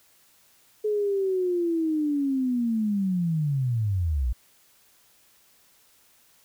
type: linear sweep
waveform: sine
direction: down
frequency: 428.2 to 55 Hz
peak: -22 dBFS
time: 0.84-4.33 s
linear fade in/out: 10 ms
effects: white hiss -60 dBFS RMS until 6.44 s